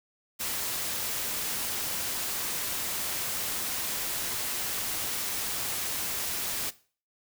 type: noise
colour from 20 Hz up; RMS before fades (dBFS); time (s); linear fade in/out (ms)
white; -32; 0.39-6.71; 20
effects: noise-tail reverb RT60 0.4 s tail -18 dB re dry